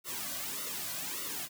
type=noise with flanger; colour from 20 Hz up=white; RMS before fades=-38 dBFS; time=0.04-1.49 s; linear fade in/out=50 ms; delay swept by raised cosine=1.2 to 2.3 ms; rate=1.7 Hz; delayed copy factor=-0.9; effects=none